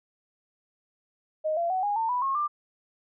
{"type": "tone with pitch steps", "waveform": "sine", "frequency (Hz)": [622.3, 682.6, 748.6, 821.1, 900.6, 987.8, 1083.5, 1188.4], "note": ["D#5", "F5", "F#5", "G#5", "A5", "B5", "C#6", "D6"], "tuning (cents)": [0, -40, 20, -20, 40, 0, -40, 20], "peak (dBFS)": -24, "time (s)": [1.44, 2.48], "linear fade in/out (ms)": 20, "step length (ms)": 130, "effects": []}